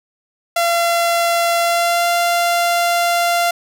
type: tone with pitch glide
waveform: sawtooth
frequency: 683 to 691.7 Hz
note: F5 to F5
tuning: -39 to -17 cents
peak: -10 dBFS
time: 0.56-3.51 s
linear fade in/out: 5 ms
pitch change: +22 cents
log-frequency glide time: 1.59-2.09 s
effects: none